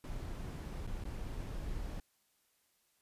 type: noise with dropouts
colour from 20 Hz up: brown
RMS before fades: -41 dBFS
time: 0.04-2 s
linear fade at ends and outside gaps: 2 ms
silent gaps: 0.867-0.874 / 1.04-1.052 s
effects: white hiss -75 dBFS RMS until 3.01 s + resampled to 32000 Hz